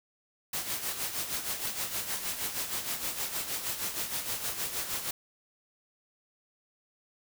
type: noise with tremolo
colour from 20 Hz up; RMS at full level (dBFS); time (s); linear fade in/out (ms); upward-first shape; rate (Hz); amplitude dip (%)
white; -32; 0.53-5.11; 5; sine; 6.4; 60
effects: none